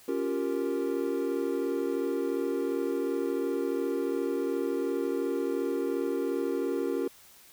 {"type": "chord", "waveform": "triangle", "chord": "G half-diminished seventh", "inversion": "second", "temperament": "equal", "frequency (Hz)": [277.2, 349.2, 392, 466.2], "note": ["Db4", "F4", "G4", "Bb4"], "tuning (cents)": [0, 0, 0, 0], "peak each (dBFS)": -31, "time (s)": [0.08, 7.08], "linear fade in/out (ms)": 5, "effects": ["white hiss -55 dBFS RMS until 7.52 s"]}